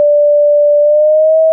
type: tone with pitch glide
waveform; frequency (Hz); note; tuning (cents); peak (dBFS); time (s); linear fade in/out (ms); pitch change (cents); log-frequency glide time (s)
sine; 587.3 to 640.5; D5 to E5; 0 to -50; -5; 0-1.52; 0; +150; 0.81-1.39
effects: none